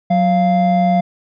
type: tone pair together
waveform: triangle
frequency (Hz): 183.9 / 694.3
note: F#3 / F5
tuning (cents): -10 / -10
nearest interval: octave + major seventh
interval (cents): 2300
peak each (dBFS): -12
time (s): 0.1-1.01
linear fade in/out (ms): 10
effects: resampled to 11025 Hz